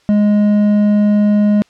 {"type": "tone with hard clipping", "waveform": "triangle", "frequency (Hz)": 207.7, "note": "G#3", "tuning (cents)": 0, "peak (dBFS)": -10, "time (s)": [0.09, 1.62], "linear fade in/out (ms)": 0, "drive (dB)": 9, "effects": ["white hiss -53 dBFS RMS until 1.69 s", "low-pass 5000 Hz 12 dB/octave"]}